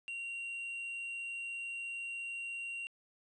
triangle tone with quantisation, 2757 Hz, F7, 23 cents flat, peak -37 dBFS, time 0.08-2.87 s, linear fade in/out 0 ms, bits 11, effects resampled to 24000 Hz

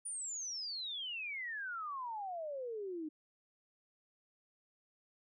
sine exponential sweep, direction down, 9660 to 299.3 Hz, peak -39 dBFS, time 0.05-3.09 s, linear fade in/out 10 ms, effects none

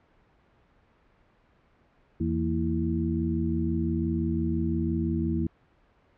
harmonic tone with a mistuned harmonic, 82.41 Hz, E2, in tune, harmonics 1 / 2 / 3 / 4, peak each -30 / -30 / -30 / -30 dBFS, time 2.2-5.47 s, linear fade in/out 5 ms, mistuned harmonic 3, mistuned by -120 cents, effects pink hiss -63 dBFS RMS until 6.17 s + low-pass 2000 Hz 12 dB/octave

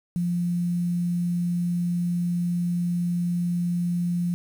sine tone with quantisation, 174.61 Hz, F3, in tune, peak -22 dBFS, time 0.16-4.34 s, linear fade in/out 0 ms, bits 8, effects none

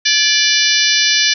harmonic tone with a mistuned harmonic, 589 Hz, D5, 5 cents sharp, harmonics 3 / 4 / 5 / 6 / 7 / 8 / 9 / 10, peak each -19 / -19 / -19 / -19 / -19 / -19 / -19 / -19 dBFS, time 0.05-1.34 s, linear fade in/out 10 ms, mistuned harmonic 3, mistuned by -43 cents, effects none

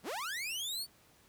sawtooth linear sweep, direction up, 115 to 4600 Hz, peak -33 dBFS, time 0.03-0.87 s, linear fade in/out 50 ms, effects pink hiss -64 dBFS RMS until 1.28 s + high-pass 60 Hz 12 dB/octave

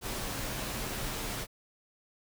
pink noise with comb filter, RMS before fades -36 dBFS, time 0.01-1.47 s, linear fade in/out 50 ms, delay 12 ms, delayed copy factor -0.5, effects none

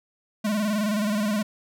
square tone with vibrato, 210 Hz, G#3, 19 cents sharp, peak -23 dBFS, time 0.44-1.43 s, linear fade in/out 10 ms, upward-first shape square, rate 19 Hz, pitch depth 59 cents each way, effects none

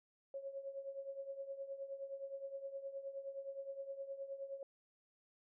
sine tone with tremolo, 548 Hz, C#5, 20 cents flat, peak -40 dBFS, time 0.34-4.63 s, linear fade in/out 2 ms, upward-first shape triangle, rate 9.6 Hz, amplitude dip 80%, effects none

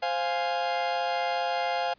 40% pulse chord, F minor, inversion second, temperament equal, 523.3 / 698.5 / 830.6 Hz, C5 / F5 / Ab5, 0 / 0 / 0 cents, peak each -32 / -28 / -30 dBFS, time 0.02-1.94 s, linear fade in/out 10 ms, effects pink hiss -64 dBFS RMS until 1.98 s + resampled to 11025 Hz

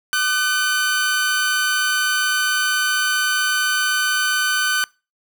sawtooth tone pair together, 1200 / 1511.9 Hz, D6 / F#6, +37 / +37 cents, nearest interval major third, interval 400 cents, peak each -23 / -14 dBFS, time 0.13-4.84 s, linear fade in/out 0 ms, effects noise-tail reverb RT60 0.3 s tail -24 dB re dry

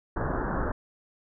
pink low-pass noise, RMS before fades -29 dBFS, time 0.16-0.72 s, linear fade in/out 5 ms, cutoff 1700 Hz, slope 96 dB/octave, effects none

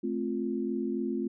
sine chord, F major, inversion first, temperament just, 218.3 / 261.9 / 349.2 Hz, A3 / C4 / F4, -13 / +2 / 0 cents, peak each -33 dBFS, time 0.03-1.28 s, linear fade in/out 10 ms, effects none

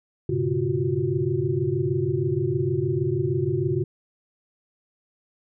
sine tone cluster, 100.8 / 122.4 / 139.6 / 348.8 / 375.2 Hz, G2 / B2 / C#3 / F4 / F#4, +49 / -15 / +13 / -2 / +24 cents, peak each -31 / -29 / -26 / -27 / -27 dBFS, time 0.29-3.84 s, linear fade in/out 5 ms, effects none

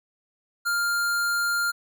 square tone, 1400 Hz, F6, 4 cents sharp, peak -23 dBFS, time 0.65-1.72 s, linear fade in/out 20 ms, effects none

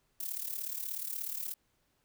violet noise with amplitude modulation, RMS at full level -35 dBFS, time 0.2-1.54 s, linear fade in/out 5 ms, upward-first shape sine, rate 36.7 Hz, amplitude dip 75%, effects pink hiss -75 dBFS RMS until 2.04 s

